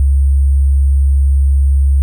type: tone with sample-and-hold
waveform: sine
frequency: 68.7 Hz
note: C#2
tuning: 15 cents flat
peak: -7 dBFS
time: 0-2.02 s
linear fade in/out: 0 ms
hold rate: 8820 Hz
effects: none